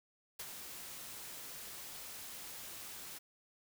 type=noise with ADSR envelope; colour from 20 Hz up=white; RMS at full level=-43 dBFS; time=0.39-3.19 s; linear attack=7 ms; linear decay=45 ms; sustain=-5 dB; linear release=15 ms; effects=none